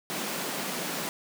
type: high-pass noise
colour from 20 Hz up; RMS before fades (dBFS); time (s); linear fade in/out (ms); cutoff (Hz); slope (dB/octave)
pink; -33; 0.1-1.09; 0; 160; 48
effects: none